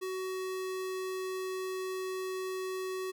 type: tone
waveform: square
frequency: 374.7 Hz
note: F#4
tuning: 22 cents sharp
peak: -35 dBFS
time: 0.01-3.12 s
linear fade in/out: 20 ms
effects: none